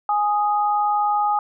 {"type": "tone pair together", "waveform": "sine", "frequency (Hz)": [830.6, 1244.5], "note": ["G#5", "D#6"], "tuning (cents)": [0, 0], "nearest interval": "perfect fifth", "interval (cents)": 700, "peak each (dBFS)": [-18, -23], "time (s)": [0.09, 1.39], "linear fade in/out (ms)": 2, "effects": []}